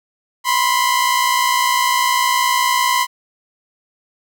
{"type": "tone pair together", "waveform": "sawtooth", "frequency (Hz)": [986.6, 1046.5], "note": ["B5", "C6"], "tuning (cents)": [-2, 0], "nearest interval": "minor second", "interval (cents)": 102, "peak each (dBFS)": -13, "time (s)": [0.44, 3.07], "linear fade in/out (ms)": 50, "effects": []}